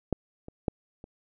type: clicks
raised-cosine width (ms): 2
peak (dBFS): -12 / -28 / -12 / -30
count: 4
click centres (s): 0.127 / 0.484 / 0.682 / 1.041
effects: none